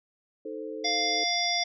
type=chord; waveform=sine; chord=A diminished; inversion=second; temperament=equal; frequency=311.1 / 440 / 523.3 Hz; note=Eb4 / A4 / C5; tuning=0 / 0 / 0 cents; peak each=-39 / -36 / -40 dBFS; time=0.45-1.24 s; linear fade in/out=5 ms
type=harmonic tone; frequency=699 Hz; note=F5; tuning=1 cent sharp; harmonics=1 / 3 / 5 / 7 / 8; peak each=-31 / -31 / -31 / -31 / -31 dBFS; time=0.84-1.64 s; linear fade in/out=10 ms
effects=none